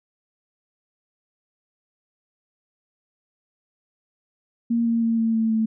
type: tone with pitch steps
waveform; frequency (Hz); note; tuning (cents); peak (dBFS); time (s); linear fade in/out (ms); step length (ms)
sine; 233.1 / 230.7 / 228.3 / 225.9 / 223.6 / 221.3; A#3 / A#3 / A#3 / A3 / A3 / A3; 0 / -18 / -36 / +46 / +28 / +10; -18; 4.7-5.66; 10; 160
effects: none